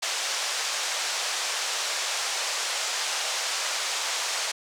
white band-pass noise, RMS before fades -29 dBFS, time 0.02-4.52 s, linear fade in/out 10 ms, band 520 to 7200 Hz, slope 24 dB/octave, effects none

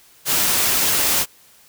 white noise, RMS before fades -18 dBFS, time 0.25-1.26 s, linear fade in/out 50 ms, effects white hiss -51 dBFS RMS until 1.68 s

